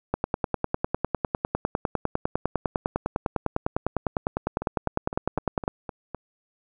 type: two click trains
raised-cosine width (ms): 1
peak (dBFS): -9 / -18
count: 56 / 7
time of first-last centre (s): 0.14-5.679 / 4.62-6.147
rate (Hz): 9.93 / 3.93
effects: none